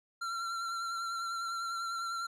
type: tone with vibrato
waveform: square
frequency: 1363 Hz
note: F6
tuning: 43 cents flat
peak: -35 dBFS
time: 0.21-2.27 s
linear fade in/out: 10 ms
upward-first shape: sine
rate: 10 Hz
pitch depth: 28 cents each way
effects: low-pass 8000 Hz 12 dB/octave